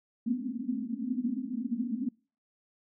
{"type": "band-pass noise", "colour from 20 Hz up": "white", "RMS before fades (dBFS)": -33, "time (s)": [0.26, 2.09], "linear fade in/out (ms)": 5, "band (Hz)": [220, 260], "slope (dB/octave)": 96, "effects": ["noise-tail reverb RT60 0.4 s tail -26 dB re dry"]}